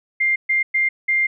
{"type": "tone bursts at uneven times", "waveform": "sine", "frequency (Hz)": 2100, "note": "C7", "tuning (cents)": 6, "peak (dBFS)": -15, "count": 4, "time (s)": [[0.2, 0.36], [0.49, 0.63], [0.74, 0.89], [1.08, 1.27]], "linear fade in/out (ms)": 10, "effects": []}